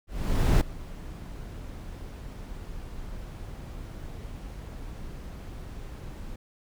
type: noise with ADSR envelope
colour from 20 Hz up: brown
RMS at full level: -19 dBFS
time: 0.07-6.36 s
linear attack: 540 ms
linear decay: 4 ms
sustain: -20 dB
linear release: 5 ms
effects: none